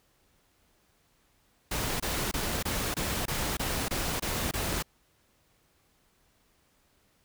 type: noise bursts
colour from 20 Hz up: pink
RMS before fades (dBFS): -31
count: 10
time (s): 1.71-4.826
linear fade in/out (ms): 5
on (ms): 290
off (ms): 24
effects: pink hiss -68 dBFS RMS until 7.24 s